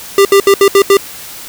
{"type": "tone bursts at uneven times", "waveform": "square", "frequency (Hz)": 396.4, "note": "G4", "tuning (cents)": 19, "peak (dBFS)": -4, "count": 6, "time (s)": [[0.18, 0.25], [0.32, 0.4], [0.47, 0.54], [0.61, 0.68], [0.75, 0.82], [0.9, 0.97]], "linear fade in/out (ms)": 2, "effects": ["white hiss -29 dBFS RMS until 1.48 s"]}